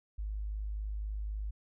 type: tone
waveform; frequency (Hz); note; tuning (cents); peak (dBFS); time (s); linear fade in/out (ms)
sine; 51.91; G#1; 0; -34; 0.18-1.51; 10
effects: none